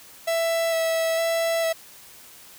45% pulse tone with vibrato, 658 Hz, E5, 3 cents flat, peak -21 dBFS, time 0.27-1.73 s, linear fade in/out 10 ms, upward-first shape square, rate 1.1 Hz, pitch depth 12 cents each way, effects white hiss -47 dBFS RMS until 2.58 s

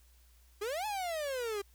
45% pulse exponential two-way sweep, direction up then down, 392 to 872 to 392 Hz, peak -34 dBFS, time 0.61-1.62 s, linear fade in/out 10 ms, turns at 0.86 s, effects added 60 Hz sine -60 dBFS peak until 1.74 s + white hiss -68 dBFS RMS until 1.74 s

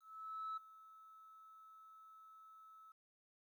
sine tone with ADSR envelope, 1303 Hz, E6, 20 cents flat, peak -39 dBFS, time 0-2.92 s, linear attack 570 ms, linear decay 11 ms, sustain -19 dB, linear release 4 ms, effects tanh soft clip ceiling -39 dBFS + 13-bit

